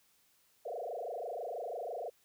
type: tone with frequency modulation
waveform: sine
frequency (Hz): 584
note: D5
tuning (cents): -10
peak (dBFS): -37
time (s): 0.65-2.1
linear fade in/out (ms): 10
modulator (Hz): 26.1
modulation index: 5.3
effects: white hiss -70 dBFS RMS until 2.24 s